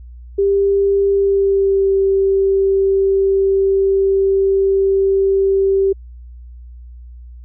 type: tone with pitch glide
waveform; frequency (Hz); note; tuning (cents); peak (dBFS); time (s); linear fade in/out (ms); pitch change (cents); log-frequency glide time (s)
sine; 396.6 to 389.3; G4 to G4; +20 to -12; -11; 0.38-5.93; 10; -32; 1.11-1.93
effects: added 60 Hz sine -33 dBFS peak until 7.44 s